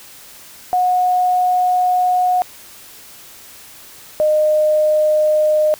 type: tone pair in turn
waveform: sine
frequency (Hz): 728 / 612.2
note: F#5 / D#5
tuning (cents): -28 / -28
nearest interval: minor third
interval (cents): 300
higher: first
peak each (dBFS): -12 / -11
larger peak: second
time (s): 0.73-2.42 / 4.2-5.74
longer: first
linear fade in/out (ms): 0
effects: white hiss -40 dBFS RMS until 5.79 s

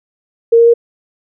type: tone with pitch steps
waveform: sine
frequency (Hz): 462.1 / 465.6 / 469.1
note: A#4 / A#4 / A#4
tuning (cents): -15 / -2 / +11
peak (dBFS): -4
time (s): 0.52-0.739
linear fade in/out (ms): 10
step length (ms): 73
effects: none

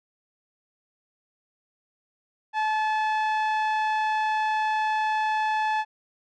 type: tone with low-pass filter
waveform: sawtooth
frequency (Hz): 864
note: A5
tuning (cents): -32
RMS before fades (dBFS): -25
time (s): 2.53-5.85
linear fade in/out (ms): 50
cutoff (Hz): 2300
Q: 0.65
effects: none

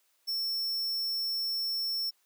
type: tone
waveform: square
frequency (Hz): 5400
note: E8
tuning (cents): +41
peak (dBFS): -30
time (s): 0.27-2.11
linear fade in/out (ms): 20
effects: white hiss -71 dBFS RMS until 2.25 s + high-pass 400 Hz 12 dB/octave

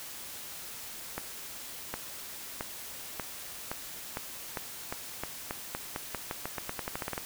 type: accelerating click train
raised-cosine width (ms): 0.5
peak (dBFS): -18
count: 24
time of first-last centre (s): 1.18-7.179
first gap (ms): 760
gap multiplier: 0.88
effects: white hiss -43 dBFS RMS until 7.25 s

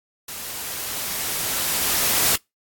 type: noise with level ramp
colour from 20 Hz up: white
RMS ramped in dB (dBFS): -33 to -18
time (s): 0.28-2.36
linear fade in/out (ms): 5
effects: noise-tail reverb RT60 0.2 s tail -26 dB re dry + AAC 64 kbps

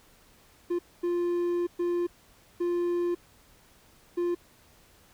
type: tone bursts at uneven times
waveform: triangle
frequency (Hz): 349.2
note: F4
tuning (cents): 0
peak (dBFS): -23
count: 5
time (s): 0.7-0.79 / 1.03-1.67 / 1.79-2.07 / 2.6-3.15 / 4.17-4.35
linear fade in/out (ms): 10
effects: pink hiss -59 dBFS RMS until 5.13 s

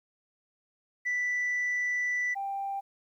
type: tone pair in turn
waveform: sine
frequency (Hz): 1975.5 / 789.4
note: B6 / G5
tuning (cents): 0 / +12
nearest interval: octave + major third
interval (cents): 1588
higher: first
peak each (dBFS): -25 / -30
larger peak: first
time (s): 1.05-2.35 / 2.35-2.81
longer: first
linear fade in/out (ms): 20
effects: tanh soft clip ceiling -25 dBFS + 11-bit

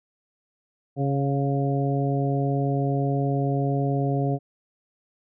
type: harmonic tone with a mistuned harmonic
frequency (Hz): 138.59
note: C#3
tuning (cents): 0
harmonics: 1 / 2 / 3 / 4 / 5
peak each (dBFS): -23 / -28 / -30 / -33 / -31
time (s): 0.96-4.39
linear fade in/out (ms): 50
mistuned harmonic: 5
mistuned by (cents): +22
effects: none

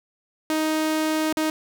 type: tone with dropouts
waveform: sawtooth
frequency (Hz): 312.6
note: D#4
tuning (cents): +8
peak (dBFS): -17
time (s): 0.5-1.5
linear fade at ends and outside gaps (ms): 1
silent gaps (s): 1.327-1.371
effects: none

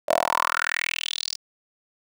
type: tone with high-pass filter sweep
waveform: 10% pulse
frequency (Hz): 40.86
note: E1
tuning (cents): -14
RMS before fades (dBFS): -25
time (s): 0.08-1.36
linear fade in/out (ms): 10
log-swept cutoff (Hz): 600 to 5200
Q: 5.3
effects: none

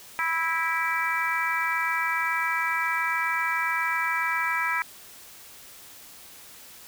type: harmonic tone with a mistuned harmonic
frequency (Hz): 327.3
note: E4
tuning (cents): -12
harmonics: 3 / 4 / 5 / 6 / 7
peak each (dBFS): -30 / -30 / -30 / -30 / -30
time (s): 0.19-4.82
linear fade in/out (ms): 0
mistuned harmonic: 7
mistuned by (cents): +23
effects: white hiss -47 dBFS RMS until 6.87 s

